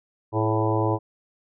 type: harmonic tone with a mistuned harmonic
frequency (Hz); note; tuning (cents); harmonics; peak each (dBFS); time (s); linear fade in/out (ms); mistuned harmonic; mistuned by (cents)
110; A2; 0; 1 / 3 / 4 / 5 / 6 / 7 / 8 / 9; -24 / -26 / -28 / -30 / -33 / -32 / -31 / -30; 0.32-0.99; 50; 4; -45
effects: none